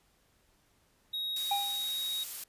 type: tone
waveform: triangle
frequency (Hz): 3784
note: A#7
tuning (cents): +25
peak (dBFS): -31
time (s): 1.13-2.24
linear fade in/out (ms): 10
type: noise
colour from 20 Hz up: blue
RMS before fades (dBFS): -39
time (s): 1.36-2.44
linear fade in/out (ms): 5
type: tone with exponential decay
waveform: triangle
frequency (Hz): 805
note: G5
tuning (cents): +46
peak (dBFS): -24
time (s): 1.51-1.92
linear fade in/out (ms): 5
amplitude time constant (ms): 88
effects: pink hiss -69 dBFS RMS until 2.48 s + resampled to 32000 Hz